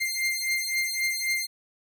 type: beating tone pair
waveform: sawtooth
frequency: 2100 / 2103.8 Hz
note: C7 / C7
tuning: +6 / +9 cents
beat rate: 3.8 Hz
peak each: -25 dBFS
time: 0-1.47 s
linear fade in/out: 20 ms
effects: none